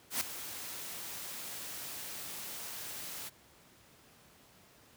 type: noise with ADSR envelope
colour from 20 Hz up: white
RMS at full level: -31 dBFS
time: 0.1-3.3 s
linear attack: 110 ms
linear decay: 4 ms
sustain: -12 dB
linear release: 24 ms
effects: pink hiss -61 dBFS RMS until 4.96 s + high-pass 80 Hz 12 dB/octave